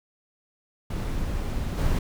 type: noise with level steps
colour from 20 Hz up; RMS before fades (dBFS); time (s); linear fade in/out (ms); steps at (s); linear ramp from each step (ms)
brown; -28 / -23; 0.9-1.99; 5; 1.77; 20
effects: none